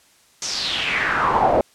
brown noise with band-pass filter sweep, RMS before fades -20 dBFS, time 0.42-1.61 s, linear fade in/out 2 ms, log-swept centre 6400 to 580 Hz, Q 4.6, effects white hiss -55 dBFS RMS until 1.74 s + low-pass 10000 Hz 12 dB/octave

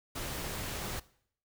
pink noise, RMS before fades -38 dBFS, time 0.15-1 s, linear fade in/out 10 ms, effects noise-tail reverb RT60 0.6 s tail -19 dB re dry

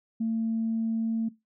sine tone, 225.2 Hz, A3, 40 cents sharp, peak -24 dBFS, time 0.2-1.29 s, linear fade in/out 10 ms, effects noise-tail reverb RT60 0.2 s tail -19 dB re dry + tanh soft clip ceiling -20 dBFS

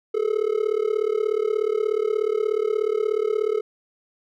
triangle tone with amplitude modulation, 430 Hz, A4, 40 cents flat, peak -14 dBFS, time 0.14-3.61 s, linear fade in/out 10 ms, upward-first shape sine, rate 36.7 Hz, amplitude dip 95%, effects none

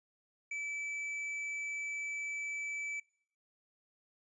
sine tone with tanh clipping, 2308 Hz, D7, 31 cents flat, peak -38 dBFS, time 0.51-3 s, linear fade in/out 5 ms, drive 8 dB, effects noise-tail reverb RT60 0.6 s tail -23 dB re dry + resampled to 22050 Hz

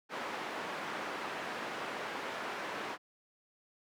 white band-pass noise, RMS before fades -40 dBFS, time 0.09-2.98 s, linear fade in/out 50 ms, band 250 to 1600 Hz, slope 12 dB/octave, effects none

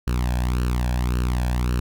sawtooth tone with flanger, 61.3 Hz, B1, 12 cents flat, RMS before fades -22 dBFS, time 0.07-1.8 s, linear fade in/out 5 ms, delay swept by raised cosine 0.7 to 1.22 ms, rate 1.8 Hz, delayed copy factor +0.75, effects none

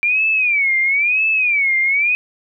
sine tone with vibrato, 2349 Hz, D7, in tune, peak -13 dBFS, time 0.03-2.15 s, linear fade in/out 0 ms, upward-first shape sine, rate 1 Hz, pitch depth 190 cents each way, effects none

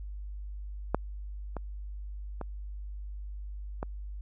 clicks, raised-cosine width 1 ms, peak -11 / -22 / -22 / -20 dBFS, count 4, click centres 0.946 / 1.567 / 2.413 / 3.829 s, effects added 50 Hz sine -37 dBFS peak until 4.21 s

